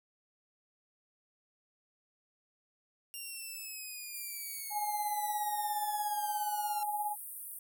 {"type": "linear sweep", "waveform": "5% pulse", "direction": "down", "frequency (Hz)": [2794, 1364], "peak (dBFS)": -33, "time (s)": [3.14, 6.83], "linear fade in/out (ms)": 0}
{"type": "band-pass noise", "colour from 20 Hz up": "white", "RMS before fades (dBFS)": -45, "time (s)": [4.14, 7.59], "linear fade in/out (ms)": 2, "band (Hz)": [8800, 16000], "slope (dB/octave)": 96}
{"type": "tone with tremolo", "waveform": "sine", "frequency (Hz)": 837, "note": "G#5", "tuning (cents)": 13, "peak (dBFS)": -30, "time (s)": [4.7, 7.16], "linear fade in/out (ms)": 50, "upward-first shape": "sine", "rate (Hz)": 17, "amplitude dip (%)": 50}
{"effects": []}